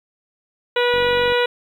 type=harmonic tone; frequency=486.5 Hz; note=B4; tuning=26 cents flat; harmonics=1 / 2 / 3 / 4 / 5 / 6 / 7 / 8; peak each=-17 / -24 / -24 / -27 / -28 / -28 / -31 / -30 dBFS; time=0.76-1.46 s; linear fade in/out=5 ms
type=click train; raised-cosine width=3 ms; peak=-22 dBFS; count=19; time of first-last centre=0.94-1.321 s; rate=47.2 Hz
effects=8-bit